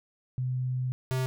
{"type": "tone pair in turn", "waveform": ["sine", "square"], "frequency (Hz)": [127.4, 129.63], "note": ["C3", "C3"], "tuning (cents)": [-46, -16], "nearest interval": "unison", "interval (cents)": 30, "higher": "second", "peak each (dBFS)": -27, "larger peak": "neither", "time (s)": [[0.38, 0.92], [1.11, 1.26]], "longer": "first", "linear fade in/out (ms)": 0, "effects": []}